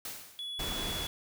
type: noise with exponential decay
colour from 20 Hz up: white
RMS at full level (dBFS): -38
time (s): 0.05-0.7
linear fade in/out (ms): 2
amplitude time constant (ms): 140
type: tone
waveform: triangle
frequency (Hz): 3398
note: G#7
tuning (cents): +39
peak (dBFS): -35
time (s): 0.39-1.07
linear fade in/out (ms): 0
type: noise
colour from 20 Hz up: pink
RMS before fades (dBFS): -37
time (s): 0.59-1.07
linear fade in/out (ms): 5
effects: none